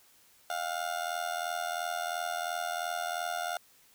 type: tone with amplitude modulation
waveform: 30% pulse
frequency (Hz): 708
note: F5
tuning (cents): +23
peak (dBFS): -26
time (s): 0.5-3.57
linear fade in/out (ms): 2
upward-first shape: sine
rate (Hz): 82.9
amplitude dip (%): 80
effects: white hiss -62 dBFS RMS until 3.94 s